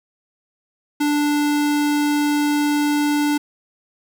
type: tone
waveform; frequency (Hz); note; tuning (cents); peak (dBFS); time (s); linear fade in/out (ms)
square; 293.7; D4; 0; -17; 1-3.38; 10
effects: 9-bit